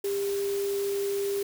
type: tone in noise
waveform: sine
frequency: 399.3 Hz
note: G4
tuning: 32 cents sharp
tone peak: -26 dBFS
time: 0.04-1.43 s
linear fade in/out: 5 ms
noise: white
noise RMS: -40 dBFS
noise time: 0.04-1.43 s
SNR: +11 dB
effects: none

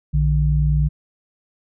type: tone pair together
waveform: sine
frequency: 59.68 / 150 Hz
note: A#1 / D3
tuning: +41 / +37 cents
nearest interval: octave + major third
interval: 1596 cents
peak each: -17 dBFS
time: 0.13-0.89 s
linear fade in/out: 20 ms
effects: none

